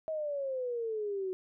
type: exponential sweep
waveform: sine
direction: down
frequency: 642 to 367.6 Hz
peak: -32 dBFS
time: 0.08-1.33 s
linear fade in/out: 0 ms
effects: none